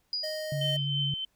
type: tone with exponential decay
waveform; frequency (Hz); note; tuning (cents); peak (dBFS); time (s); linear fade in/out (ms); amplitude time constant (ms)
sine; 4901; D#8; -27; -27; 0.13-0.87; 1; 160
type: tone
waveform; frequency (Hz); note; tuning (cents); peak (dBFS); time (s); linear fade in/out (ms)
square; 621; D#5; -3; -34; 0.23-0.77; 10
type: tone with vibrato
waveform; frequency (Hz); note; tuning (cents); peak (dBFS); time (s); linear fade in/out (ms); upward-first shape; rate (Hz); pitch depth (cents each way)
sine; 142; C#3; +42; -29; 0.52-1.14; 2; triangle; 8.9; 23
type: tone with tremolo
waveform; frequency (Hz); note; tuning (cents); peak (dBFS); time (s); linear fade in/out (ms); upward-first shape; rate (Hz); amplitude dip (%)
sine; 3081; G7; -31; -27; 0.61-1.25; 5; triangle; 3.1; 50
effects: pink hiss -72 dBFS RMS until 1.35 s